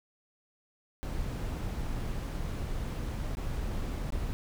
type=noise with dropouts; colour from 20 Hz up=brown; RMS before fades=-34 dBFS; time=1.03-4.33 s; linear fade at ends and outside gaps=0 ms; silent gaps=3.351-3.37 / 4.104-4.123 s; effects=none